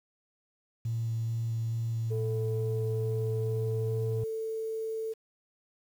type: tone with vibrato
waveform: sine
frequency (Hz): 114.4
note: A#2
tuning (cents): -32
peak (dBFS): -28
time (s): 0.85-4.24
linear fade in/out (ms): 5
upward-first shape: square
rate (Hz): 2.3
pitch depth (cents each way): 8
type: tone with pitch glide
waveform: sine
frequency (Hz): 440 to 443.8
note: A4 to A4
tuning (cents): 0 to +15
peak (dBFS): -31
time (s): 2.1-5.14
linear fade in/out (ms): 20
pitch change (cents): +15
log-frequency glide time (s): 3.36-4.02
effects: tanh soft clip ceiling -22 dBFS + 9-bit